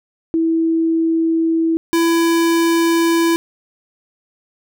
sine / square tone pair in turn, 326.9 / 333.6 Hz, E4 / E4, -14 / +21 cents, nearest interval unison, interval 35 cents, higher second, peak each -13 dBFS, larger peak neither, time 0.34-1.77 / 1.93-3.36 s, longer neither, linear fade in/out 0 ms, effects none

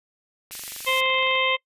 white high-pass noise, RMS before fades -35 dBFS, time 0.51-1.01 s, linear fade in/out 10 ms, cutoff 2000 Hz, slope 24 dB/octave
click train, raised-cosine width 0.3 ms, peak -25 dBFS, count 21, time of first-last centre 0.51-1.354 s, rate 23.7 Hz
harmonic tone, 523 Hz, C5, 1 cent flat, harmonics 1 / 2 / 4 / 5 / 6 / 7, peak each -27 / -26 / -24 / -28 / -26 / -33 dBFS, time 0.86-1.57 s, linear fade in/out 20 ms
effects noise-tail reverb RT60 0.1 s tail -23 dB re dry + resampled to 32000 Hz

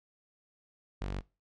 sawtooth tone, 48.02 Hz, G1, 35 cents flat, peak -30 dBFS, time 1.01-1.21 s, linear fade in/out 10 ms, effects noise-tail reverb RT60 0.3 s tail -23 dB re dry + low-pass 5000 Hz 12 dB/octave

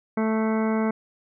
harmonic tone, 220 Hz, A3, in tune, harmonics 1 / 2 / 3 / 4 / 5 / 6 / 7 / 9 / 10, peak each -22 / -28 / -32 / -34 / -36 / -38 / -39 / -41 / -42 dBFS, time 0.17-0.91 s, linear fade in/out 5 ms, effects none

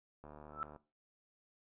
click train, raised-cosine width 1 ms, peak -38 dBFS, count 40, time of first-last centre 0.24-0.761 s, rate 74.8 Hz
sine tone with exponential growth, 1322 Hz, E6, 5 cents sharp, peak -32 dBFS, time 0.49-0.63 s, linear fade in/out 0 ms, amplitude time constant 30 ms
effects noise-tail reverb RT60 0.3 s tail -17 dB re dry + resampled to 8000 Hz

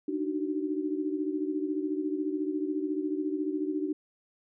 sine tone cluster, 297.9 / 312 / 376.1 Hz, D4 / D#4 / F#4, +25 / +5 / +28 cents, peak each -31 / -34 / -34 dBFS, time 0.08-3.93 s, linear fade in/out 5 ms, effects none

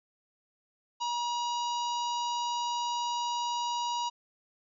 harmonic tone with a mistuned harmonic, 958 Hz, A#5, 47 cents sharp, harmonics 1 / 3 / 4 / 5 / 6 / 7, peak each -30 / -40 / -42 / -44 / -46 / -47 dBFS, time 1-4.1 s, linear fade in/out 20 ms, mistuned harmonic 7, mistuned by +21 cents, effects none

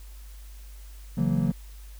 triangle chord, F# dominant seventh, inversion second, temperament just, 138.75 / 166.5 / 185 / 231.2 Hz, C#3 / E3 / F#3 / A#3, +2 / +18 / 0 / -14 cents, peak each -26 / -25 / -25 / -26 dBFS, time 1.17-1.52 s, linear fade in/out 10 ms, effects added 50 Hz sine -41 dBFS peak until 1.99 s + white hiss -55 dBFS RMS until 1.99 s

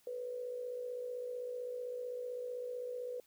sine tone with amplitude modulation, 493.9 Hz, B4, in tune, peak -36 dBFS, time 0.07-3.2 s, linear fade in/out 2 ms, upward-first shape sine, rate 55.7 Hz, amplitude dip 55%, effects white hiss -69 dBFS RMS until 3.26 s

